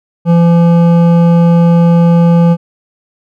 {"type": "tone with hard clipping", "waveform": "sine", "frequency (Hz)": 170, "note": "F3", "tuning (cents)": -46, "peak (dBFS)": -6, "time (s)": [0.25, 2.57], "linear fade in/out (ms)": 50, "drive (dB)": 11, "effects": []}